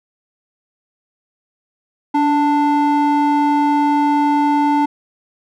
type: ring-modulated tone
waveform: triangle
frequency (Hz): 587.3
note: D5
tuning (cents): 0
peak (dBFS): -7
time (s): 2.14-4.86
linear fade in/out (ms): 10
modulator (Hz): 298
effects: none